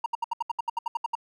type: tone bursts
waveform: triangle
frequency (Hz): 932.3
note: A#5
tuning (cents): 0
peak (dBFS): -22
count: 13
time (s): 0.04-1.153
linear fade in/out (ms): 5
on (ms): 21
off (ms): 70
effects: none